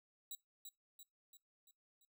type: tone with echo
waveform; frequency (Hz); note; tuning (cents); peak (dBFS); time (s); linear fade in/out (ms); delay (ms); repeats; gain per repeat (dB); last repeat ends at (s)
10% pulse; 3889; B7; -27; -37; 0.31-0.35; 2; 340; 5; -5; 2.05
effects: noise-tail reverb RT60 0.2 s tail -23 dB re dry